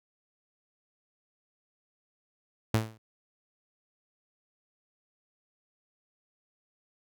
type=tone with exponential decay; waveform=sawtooth; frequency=110.6 Hz; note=A2; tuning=9 cents sharp; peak=-17 dBFS; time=2.74-2.98 s; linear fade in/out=5 ms; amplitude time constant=52 ms; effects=none